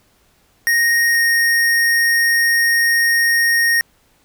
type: tone pair in turn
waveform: square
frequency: 1864.7 / 1857.9 Hz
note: A#6 / A#6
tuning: 0 / -6 cents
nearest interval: unison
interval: 6 cents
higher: first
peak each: -13 dBFS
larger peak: neither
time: 0.67-1.15 / 1.15-3.81 s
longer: second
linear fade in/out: 0 ms
effects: pink hiss -57 dBFS RMS until 4.24 s